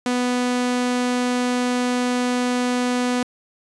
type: tone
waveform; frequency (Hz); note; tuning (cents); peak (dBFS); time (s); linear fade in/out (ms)
sawtooth; 247.5; B3; +4; -15; 0.06-3.23; 2
effects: resampled to 22050 Hz